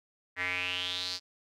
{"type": "tone with band-pass filter sweep", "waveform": "square", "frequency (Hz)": 90.5, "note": "F#2", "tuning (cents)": -38, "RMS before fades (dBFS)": -34, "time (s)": [0.36, 1.2], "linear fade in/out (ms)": 50, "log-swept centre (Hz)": [1900, 4800], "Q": 6, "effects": []}